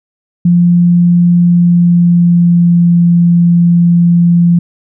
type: tone with pitch glide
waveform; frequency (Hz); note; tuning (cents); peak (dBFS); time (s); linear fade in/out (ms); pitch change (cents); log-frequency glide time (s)
sine; 174.2 to 172.2; F3 to F3; -4 to -24; -4; 0.45-4.59; 5; -20; 1.39-2.99
effects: none